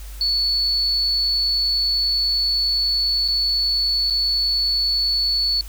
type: tone with dropouts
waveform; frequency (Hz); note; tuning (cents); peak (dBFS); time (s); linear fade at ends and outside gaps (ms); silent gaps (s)
sine; 4435; C#8; 0; -17; 0.21-5.61; 1; 3.279-3.284 / 4.1-4.106
effects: added 50 Hz sine -32 dBFS peak until 5.68 s + white hiss -44 dBFS RMS until 5.68 s